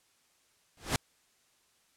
pink noise with exponential growth, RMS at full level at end -24 dBFS, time 0.77-0.96 s, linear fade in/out 2 ms, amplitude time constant 41 ms, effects white hiss -69 dBFS RMS until 1.96 s + low-pass 10000 Hz 12 dB/octave

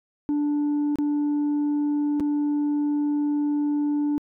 sine tone with dropouts, 293.2 Hz, D4, 3 cents flat, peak -18 dBFS, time 0.29-4.18 s, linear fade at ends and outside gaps 0 ms, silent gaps 0.957-0.986 / 2.198-2.205 s, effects tanh soft clip ceiling -20 dBFS

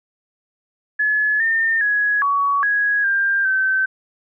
sine tone with pitch steps, 1707 / 1812 / 1673 / 1126 / 1662 / 1593 / 1541 Hz, G#6 / A#6 / G#6 / C#6 / G#6 / G6 / G6, +47 / -50 / +12 / +27 / +1 / +27 / -30 cents, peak -15 dBFS, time 0.99-3.86 s, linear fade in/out 10 ms, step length 410 ms, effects none

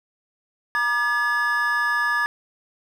triangle tone cluster, 952 / 1199 / 1703 Hz, A#5 / D6 / G#6, +36 / +36 / +43 cents, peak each -27 / -24 / -19 dBFS, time 0.75-2.26 s, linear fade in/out 0 ms, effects none

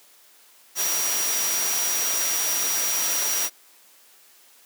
sine tone in noise, 5760 Hz, F#8, 47 cents flat, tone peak -25 dBFS, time 0.75-3.5 s, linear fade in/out 50 ms, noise white, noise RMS -26 dBFS, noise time 0.75-3.5 s, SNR -2 dB, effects white hiss -54 dBFS RMS until 4.65 s + high-pass 300 Hz 12 dB/octave

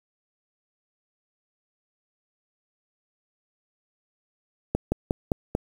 slowing click train, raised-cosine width 2 ms, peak -9 dBFS, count 5, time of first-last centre 4.75-5.551 s, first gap 170 ms, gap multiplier 1.11, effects 7-bit

